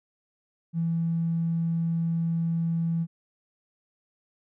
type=tone with tanh clipping; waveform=triangle; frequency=166.2 Hz; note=E3; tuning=15 cents sharp; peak=-23 dBFS; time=0.73-3.07 s; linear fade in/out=50 ms; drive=2 dB; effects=none